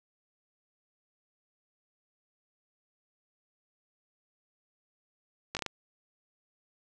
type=slowing click train; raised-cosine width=0.2 ms; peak=-16 dBFS; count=5; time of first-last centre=5.55-5.663 s; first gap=18 ms; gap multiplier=1.31; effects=none